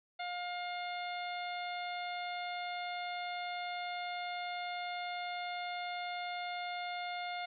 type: harmonic tone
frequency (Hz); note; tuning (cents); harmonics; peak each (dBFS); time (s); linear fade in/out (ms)
710; F5; +28; 1 / 2 / 3 / 4 / 5 / 6; -39 / -47 / -44 / -53 / -48 / -53; 0.19-7.46; 10
effects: none